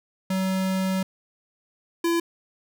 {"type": "tone pair in turn", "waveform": "square", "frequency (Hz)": [189.1, 337.6], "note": ["F#3", "E4"], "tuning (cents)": [38, 41], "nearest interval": "minor seventh", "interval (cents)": 1003, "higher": "second", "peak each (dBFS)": [-23, -21], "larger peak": "second", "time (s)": [[0.3, 1.03], [2.04, 2.2]], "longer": "first", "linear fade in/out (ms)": 5, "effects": []}